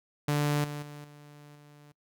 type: tone with level steps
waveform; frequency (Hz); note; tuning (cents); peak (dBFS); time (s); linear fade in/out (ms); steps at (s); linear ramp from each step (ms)
sawtooth; 146.83; D3; 0; -21 / -31 / -38 / -45 / -48; 0.28-1.92; 5; 0.64 / 0.82 / 1.04 / 1.55; 5
effects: noise-tail reverb RT60 0.1 s tail -24 dB re dry